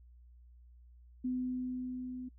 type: tone with level ramp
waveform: sine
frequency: 252.8 Hz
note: B3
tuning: 41 cents sharp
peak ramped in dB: -31 to -40 dBFS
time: 1.24-2.29 s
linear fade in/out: 10 ms
effects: noise-tail reverb RT60 0.1 s tail -20 dB re dry + added 60 Hz sine -55 dBFS peak until 2.38 s